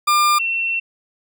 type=tone pair in turn; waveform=40% pulse / sine; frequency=1200 / 2707 Hz; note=D6 / E7; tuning=+37 / +45 cents; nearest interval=octave + major second; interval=1408 cents; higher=second; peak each=-12 / -18 dBFS; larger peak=first; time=0.07-0.39 / 0.39-0.8 s; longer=second; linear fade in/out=10 ms; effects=none